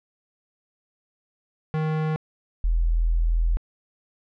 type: tone pair in turn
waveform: square / sine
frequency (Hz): 156.2 / 41.47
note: D#3 / E1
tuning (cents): +7 / +11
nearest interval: octave + major seventh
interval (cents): 2296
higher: first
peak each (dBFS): -23 / -18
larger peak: second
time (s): 1.74-2.16 / 2.64-3.57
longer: second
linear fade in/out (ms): 0
effects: low-pass 2000 Hz 12 dB/octave